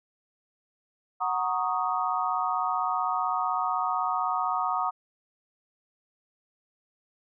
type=chord; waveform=sine; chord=D# minor seventh; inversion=first; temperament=equal; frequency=740 / 932.3 / 1108.7 / 1244.5 Hz; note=F#5 / A#5 / C#6 / D#6; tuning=0 / 0 / 0 / 0 cents; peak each=-30 / -31 / -32 / -29 dBFS; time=1.2-4.91 s; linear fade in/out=20 ms; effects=none